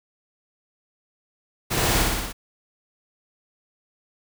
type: noise with echo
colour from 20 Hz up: pink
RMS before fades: -24 dBFS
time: 1.7-2.03 s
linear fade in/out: 20 ms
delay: 60 ms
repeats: 5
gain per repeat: -2 dB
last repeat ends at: 2.33 s
effects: none